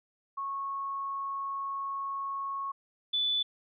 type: tone pair in turn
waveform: sine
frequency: 1100 / 3481 Hz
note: C#6 / A7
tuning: -14 / -19 cents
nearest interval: octave + minor sixth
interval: 1995 cents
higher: second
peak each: -32 / -26 dBFS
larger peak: second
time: 0.37-2.72 / 3.13-3.43 s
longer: first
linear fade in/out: 10 ms
effects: none